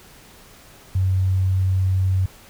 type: tone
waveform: sine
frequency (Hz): 94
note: F#2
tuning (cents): +28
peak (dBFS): -16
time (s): 0.95-2.26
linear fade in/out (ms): 5
effects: pink hiss -47 dBFS RMS until 2.49 s